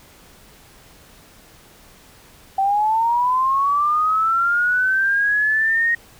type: linear sweep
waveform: sine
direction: up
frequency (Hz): 767 to 1875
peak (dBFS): -15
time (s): 2.58-5.95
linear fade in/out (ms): 5
effects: pink hiss -48 dBFS RMS until 6.19 s